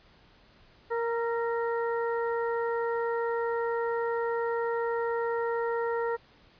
harmonic tone with a mistuned harmonic, 466.2 Hz, A#4, in tune, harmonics 1 / 2 / 3 / 4, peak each -28 / -34 / -38 / -40 dBFS, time 0.9-6.17 s, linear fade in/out 20 ms, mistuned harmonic 3, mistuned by -33 cents, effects pink hiss -59 dBFS RMS until 6.59 s + resampled to 11025 Hz

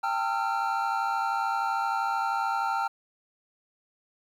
triangle tone cluster, 792 / 902 / 1305 / 1378 Hz, G5 / A5 / E6 / F6, +18 / +43 / -18 / -24 cents, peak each -28 / -28 / -35 / -29 dBFS, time 0.03-2.88 s, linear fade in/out 10 ms, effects 10-bit

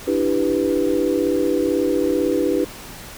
sine chord, E minor seventh, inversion third, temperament equal, 293.7 / 329.6 / 392 / 493.9 Hz, D4 / E4 / G4 / B4, 0 / 0 / 0 / 0 cents, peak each -22 dBFS, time 0.07-2.65 s, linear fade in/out 10 ms, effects pink hiss -37 dBFS RMS until 3.17 s

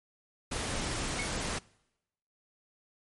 pink noise, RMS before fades -34 dBFS, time 0.51-1.59 s, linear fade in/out 10 ms
sine tone with exponential decay, 2200 Hz, C#7, 14 cents flat, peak -31 dBFS, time 1.19-1.39 s, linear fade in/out 2 ms, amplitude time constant 42 ms
effects noise-tail reverb RT60 0.9 s tail -24 dB re dry + MP3 48 kbps

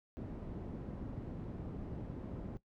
white low-pass noise, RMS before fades -44 dBFS, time 0.17-2.57 s, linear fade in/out 0 ms, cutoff 250 Hz, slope 12 dB/octave, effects noise-tail reverb RT60 0.1 s tail -17 dB re dry

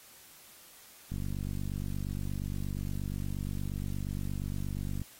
click train, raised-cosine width 5 ms, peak -24 dBFS, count 190, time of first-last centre 1.12-5.017 s, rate 48.5 Hz, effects white hiss -55 dBFS RMS until 5.19 s + AAC 48 kbps

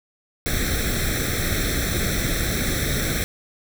pink noise with comb filter, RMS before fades -23 dBFS, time 0.46-3.24 s, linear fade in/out 0 ms, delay 0.52 ms, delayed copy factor +0.95, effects none

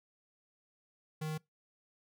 square tone, 155.56 Hz, D#3, in tune, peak -36 dBFS, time 1.21-1.38 s, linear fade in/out 10 ms, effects noise-tail reverb RT60 0.2 s tail -24 dB re dry

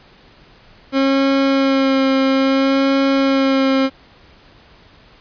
30% pulse tone with vibrato, 270 Hz, C#4, 45 cents flat, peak -10 dBFS, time 0.92-3.9 s, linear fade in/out 50 ms, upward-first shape sine, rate 0.6 Hz, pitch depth 17 cents each way, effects pink hiss -47 dBFS RMS until 5.2 s + resampled to 11025 Hz

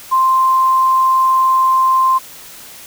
sine tone, 1046.5 Hz, C6, in tune, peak -9 dBFS, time 0.11-2.19 s, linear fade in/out 20 ms, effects white hiss -36 dBFS RMS until 2.86 s

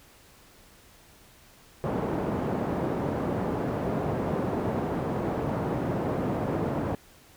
pink band-pass noise, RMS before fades -29 dBFS, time 1.84-6.95 s, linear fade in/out 0 ms, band 130 to 740 Hz, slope 12 dB/octave, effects pink hiss -55 dBFS RMS until 7.36 s

